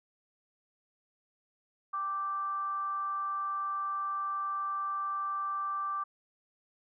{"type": "tone with frequency modulation", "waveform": "sine", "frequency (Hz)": 1174.7, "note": "D6", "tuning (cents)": 0, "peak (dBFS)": -31, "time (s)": [1.93, 6.04], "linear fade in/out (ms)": 10, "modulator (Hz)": 382, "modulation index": 0.24, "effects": []}